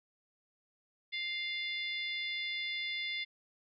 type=harmonic tone; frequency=698.5 Hz; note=F5; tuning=in tune; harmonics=3 / 4 / 5 / 6 / 7; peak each=-37 / -49 / -39 / -50 / -49 dBFS; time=1.12-3.25 s; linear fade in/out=20 ms; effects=none